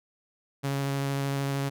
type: tone with vibrato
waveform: sawtooth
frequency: 138.59 Hz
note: C#3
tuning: in tune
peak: -23 dBFS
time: 0.63-1.7 s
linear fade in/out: 20 ms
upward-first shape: square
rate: 13 Hz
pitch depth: 8 cents each way
effects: none